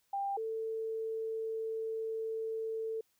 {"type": "tone pair in turn", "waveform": "sine", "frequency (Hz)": [794, 445.4], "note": ["G5", "A4"], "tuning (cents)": [22, 21], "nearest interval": "minor seventh", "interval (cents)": 1001, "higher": "first", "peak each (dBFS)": [-32, -34], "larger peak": "first", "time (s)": [[0.13, 0.37], [0.37, 3.01]], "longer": "second", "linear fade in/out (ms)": 5, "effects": ["white hiss -75 dBFS RMS until 3.19 s"]}